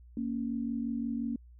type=tone pair together; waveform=sine; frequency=231.8 / 277.5 Hz; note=A#3 / C#4; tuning=-10 / +2 cents; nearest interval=minor third; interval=312 cents; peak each=-32 / -36 dBFS; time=0.17-1.36 s; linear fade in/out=2 ms; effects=added 60 Hz sine -51 dBFS peak until 1.59 s

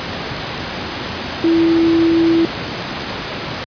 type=tone in noise; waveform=sine; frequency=331.2 Hz; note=E4; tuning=8 cents sharp; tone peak=-10 dBFS; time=1.44-2.45 s; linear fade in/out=0 ms; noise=pink; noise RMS=-23 dBFS; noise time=0-3.64 s; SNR=+10 dB; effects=high-pass 100 Hz 12 dB/octave + resampled to 11025 Hz

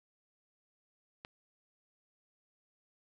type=click; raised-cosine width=0.3 ms; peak=-28 dBFS; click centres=1.249 s; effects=none

